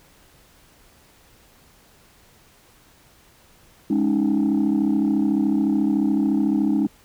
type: chord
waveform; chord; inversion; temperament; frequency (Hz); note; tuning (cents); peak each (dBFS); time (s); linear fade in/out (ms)
sine; Ab suspended fourth; none; equal; 207.7 / 277.2 / 311.1; Ab3 / Db4 / Eb4; 0 / 0 / 0; -20; 3.9-6.87; 5
effects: tanh soft clip ceiling -13 dBFS + pink hiss -54 dBFS RMS until 7.04 s